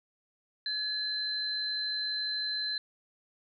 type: tone pair together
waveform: sine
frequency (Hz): 1702 / 4073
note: G#6 / C8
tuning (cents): +42 / -47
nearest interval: octave + minor third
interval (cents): 1511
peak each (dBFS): -38 / -31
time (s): 0.66-2.78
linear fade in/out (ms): 2
effects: none